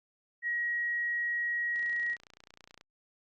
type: tone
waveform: sine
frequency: 1900 Hz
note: A#6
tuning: 33 cents sharp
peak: -29 dBFS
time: 0.42-2.17 s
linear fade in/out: 50 ms
type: click train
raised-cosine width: 0.2 ms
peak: -34 dBFS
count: 32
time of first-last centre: 1.76-2.811 s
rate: 29.5 Hz
effects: Opus 48 kbps